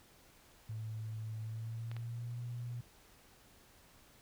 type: tone with pitch glide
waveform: sine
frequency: 110 to 120.65 Hz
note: A2 to B2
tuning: 0 to -40 cents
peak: -39 dBFS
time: 0.69-2.81 s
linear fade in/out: 5 ms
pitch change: +160 cents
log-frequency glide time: 1.4-2.39 s
type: clicks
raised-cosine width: 0.3 ms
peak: -33 dBFS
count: 2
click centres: 1.915 / 1.966 s
effects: pink hiss -63 dBFS RMS until 4.21 s